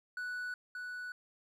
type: tone with echo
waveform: triangle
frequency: 1480 Hz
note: F#6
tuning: in tune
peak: -35 dBFS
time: 0.17-0.54 s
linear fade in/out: 2 ms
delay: 580 ms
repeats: 1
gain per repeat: -3 dB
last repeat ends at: 1.12 s
effects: none